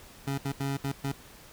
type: tone bursts at uneven times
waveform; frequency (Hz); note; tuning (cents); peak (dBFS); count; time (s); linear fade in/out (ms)
25% pulse; 138.3; C#3; -4; -25; 5; 0.27-0.38 / 0.45-0.52 / 0.6-0.77 / 0.84-0.92 / 1.04-1.12; 5
effects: pink hiss -51 dBFS RMS until 1.52 s